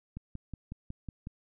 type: click train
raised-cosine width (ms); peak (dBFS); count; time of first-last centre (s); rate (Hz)
5; -27; 7; 0.17-1.271; 5.45
effects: none